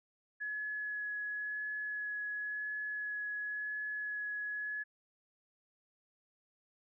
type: tone with vibrato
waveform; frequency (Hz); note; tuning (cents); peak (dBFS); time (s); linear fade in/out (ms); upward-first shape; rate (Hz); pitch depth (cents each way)
sine; 1692; G#6; +32; -36; 0.4-4.84; 20; sine; 0.95; 9
effects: none